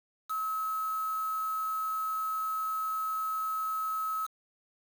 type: tone with quantisation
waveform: sine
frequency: 1288 Hz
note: E6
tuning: 41 cents flat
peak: -30 dBFS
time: 0.29-4.27 s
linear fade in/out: 20 ms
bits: 7
effects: none